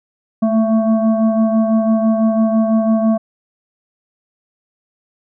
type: tone with frequency modulation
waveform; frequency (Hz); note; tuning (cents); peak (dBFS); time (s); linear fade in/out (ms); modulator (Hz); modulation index
sine; 220; A3; 0; -11; 0.42-3.18; 10; 446; 0.96
effects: none